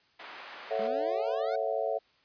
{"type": "band-pass noise", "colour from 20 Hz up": "white", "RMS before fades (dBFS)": -46, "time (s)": [0.19, 0.88], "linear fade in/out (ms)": 10, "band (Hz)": [530, 2100], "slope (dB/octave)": 12}
{"type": "chord", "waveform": "sine", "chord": "F# minor seventh", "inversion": "first", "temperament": "just", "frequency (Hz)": [444, 555, 666, 740], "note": ["A4", "C#5", "E5", "F#5"], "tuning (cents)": [16, 2, 18, 0], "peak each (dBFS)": [-34, -33, -32, -36], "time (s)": [0.7, 1.99], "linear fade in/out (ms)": 20}
{"type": "exponential sweep", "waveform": "25% pulse", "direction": "up", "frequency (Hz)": [203.8, 760], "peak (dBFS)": -35, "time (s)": [0.79, 1.56], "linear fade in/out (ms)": 5}
{"effects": ["white hiss -66 dBFS RMS until 2.24 s", "resampled to 11025 Hz"]}